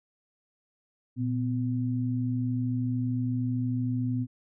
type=tone pair together; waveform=sine; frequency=119.02 / 252.2 Hz; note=A#2 / B3; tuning=+36 / +36 cents; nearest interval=octave + minor second; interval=1300 cents; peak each=-28 / -29 dBFS; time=1.16-4.27 s; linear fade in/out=50 ms; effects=none